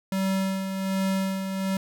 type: tone with tremolo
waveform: square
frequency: 191.9 Hz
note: G3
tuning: 37 cents flat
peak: -23 dBFS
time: 0.12-1.77 s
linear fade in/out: 2 ms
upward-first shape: sine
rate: 1.3 Hz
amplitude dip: 50%
effects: none